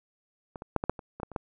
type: clicks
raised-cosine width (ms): 1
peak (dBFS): -25 / -25 / -10 / -16 / -9 / -26 / -26 / -17 / -29 / -16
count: 10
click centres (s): 0.558 / 0.621 / 0.763 / 0.839 / 0.896 / 0.992 / 1.2 / 1.232 / 1.317 / 1.362
effects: none